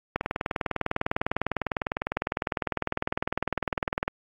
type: click train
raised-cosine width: 0.5 ms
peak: -10 dBFS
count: 79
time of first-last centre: 0.16-4.08 s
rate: 19.9 Hz
effects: AAC 64 kbps